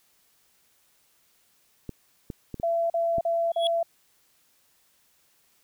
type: clicks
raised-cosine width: 3 ms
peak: -21 dBFS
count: 5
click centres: 1.893 / 2.302 / 2.543 / 2.599 / 3.183 s
type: tone bursts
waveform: sine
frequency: 673 Hz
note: E5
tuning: 36 cents sharp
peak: -22 dBFS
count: 4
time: 2.63-3.83 s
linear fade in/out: 5 ms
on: 270 ms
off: 40 ms
type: tone with exponential growth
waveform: triangle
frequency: 3349 Hz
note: G#7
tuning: 14 cents sharp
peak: -20 dBFS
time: 3.51-3.67 s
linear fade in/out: 1 ms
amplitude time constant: 33 ms
effects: white hiss -65 dBFS RMS until 5.63 s